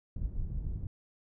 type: low-pass noise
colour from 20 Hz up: pink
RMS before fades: -35 dBFS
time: 0.16-0.87 s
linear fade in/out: 2 ms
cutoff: 110 Hz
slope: 12 dB/octave
effects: none